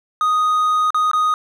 triangle tone with dropouts, 1244.5 Hz, D#6, in tune, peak -12 dBFS, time 0.21-1.34 s, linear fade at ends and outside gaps 1 ms, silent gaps 0.905-0.945 / 1.114-1.133 s, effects none

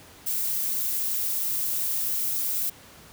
violet noise, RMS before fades -27 dBFS, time 0.26-2.7 s, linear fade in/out 10 ms, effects pink hiss -49 dBFS RMS until 3.12 s + high-pass 60 Hz 12 dB/octave

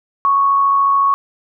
sine tone with amplitude modulation, 1108.7 Hz, C#6, in tune, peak -9 dBFS, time 0.25-1.14 s, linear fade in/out 0 ms, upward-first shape sine, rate 93.9 Hz, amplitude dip 30%, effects none

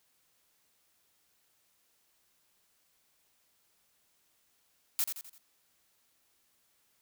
blue noise with echo, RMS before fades -29 dBFS, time 4.99-5.04 s, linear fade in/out 0 ms, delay 85 ms, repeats 4, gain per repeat -7 dB, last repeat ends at 5.38 s, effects white hiss -72 dBFS RMS until 7.01 s

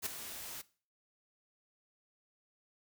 white noise with ADSR envelope, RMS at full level -34 dBFS, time 0.02-0.62 s, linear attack 41 ms, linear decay 8 ms, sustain -11 dB, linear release 12 ms, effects noise-tail reverb RT60 0.4 s tail -19 dB re dry

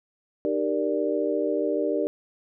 sine chord, Eb major seventh, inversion none, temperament equal with one note detuned, 305.6 / 392 / 466.2 / 587.3 Hz, Eb4 / G4 / Bb4 / D5, -31 / 0 / 0 / 0 cents, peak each -28 dBFS, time 0.45-2.07 s, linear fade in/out 0 ms, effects none

